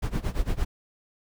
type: noise with tremolo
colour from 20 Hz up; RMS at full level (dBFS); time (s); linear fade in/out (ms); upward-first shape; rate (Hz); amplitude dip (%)
brown; -24; 0.02-0.65; 10; sine; 8.8; 90
effects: none